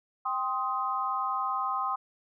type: chord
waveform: sine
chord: C minor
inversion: second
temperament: just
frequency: 784.9 / 1046.5 / 1255.8 Hz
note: G5 / C6 / Eb6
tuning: +2 / 0 / +16 cents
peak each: -34 / -31 / -31 dBFS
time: 0.25-1.96 s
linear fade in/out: 10 ms
effects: none